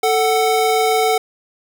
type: tone pair together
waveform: square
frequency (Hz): 441 / 744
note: A4 / F#5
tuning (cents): +4 / +9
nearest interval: major sixth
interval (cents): 905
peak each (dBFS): -17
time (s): 0.03-1.18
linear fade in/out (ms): 5
effects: none